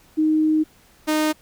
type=tone pair in turn; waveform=sine / sawtooth; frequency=311.1 / 308.2 Hz; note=D#4 / D#4; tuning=0 / -16 cents; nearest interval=unison; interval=16 cents; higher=first; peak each=-15 / -14 dBFS; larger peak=second; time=0.17-0.64 / 1.07-1.33 s; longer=first; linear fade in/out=20 ms; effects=pink hiss -54 dBFS RMS until 1.41 s